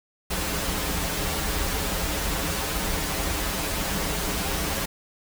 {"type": "noise with comb filter", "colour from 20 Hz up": "pink", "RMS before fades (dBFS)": -27, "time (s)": [0.3, 4.86], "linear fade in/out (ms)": 10, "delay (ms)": 8.3, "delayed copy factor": -0.95, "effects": []}